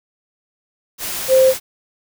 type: tone in noise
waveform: sine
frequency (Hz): 523.3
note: C5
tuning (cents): 0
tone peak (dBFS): -8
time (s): 1.28-1.54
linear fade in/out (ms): 50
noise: white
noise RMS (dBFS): -25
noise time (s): 0.98-1.6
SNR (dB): +14
effects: none